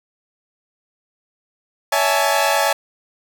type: chord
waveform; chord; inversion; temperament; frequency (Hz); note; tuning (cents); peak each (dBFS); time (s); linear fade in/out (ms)
sawtooth; A major seventh; first; equal with one note detuned; 564.7 / 659.3 / 830.6 / 880; C#5 / E5 / G#5 / A5; +32 / 0 / 0 / 0; -17; 1.92-2.73; 5
effects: none